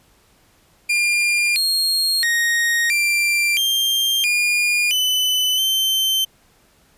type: tone with pitch steps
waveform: 40% pulse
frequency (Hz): 2404 / 4255 / 1869 / 2366 / 3180 / 2425 / 3011 / 3100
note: D7 / C8 / A#6 / D7 / G7 / D#7 / F#7 / G7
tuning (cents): +40 / +28 / +4 / +12 / +24 / -45 / +30 / -20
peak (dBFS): -15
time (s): 0.89-6.25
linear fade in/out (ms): 10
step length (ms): 670
effects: pink hiss -56 dBFS RMS until 6.97 s + resampled to 32000 Hz